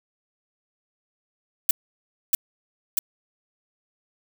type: noise with echo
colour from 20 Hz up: violet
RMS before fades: -17 dBFS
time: 1.69-1.71 s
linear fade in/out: 2 ms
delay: 640 ms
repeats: 2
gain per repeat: -2 dB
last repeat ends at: 2.99 s
effects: none